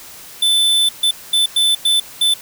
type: tone bursts at uneven times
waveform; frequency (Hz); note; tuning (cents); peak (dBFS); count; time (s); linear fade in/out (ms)
square; 3520; A7; 0; -12; 6; 0.42-0.89 / 1.03-1.11 / 1.33-1.46 / 1.56-1.75 / 1.85-2 / 2.21-2.34; 5
effects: white hiss -37 dBFS RMS until 2.41 s